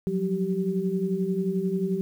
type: tone cluster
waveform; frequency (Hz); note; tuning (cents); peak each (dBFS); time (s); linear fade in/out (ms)
sine; 178.6 / 189.9 / 387.1; F3 / F#3 / G4; +39 / +45 / -22; -28; 0.07-2.01; 0
effects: 9-bit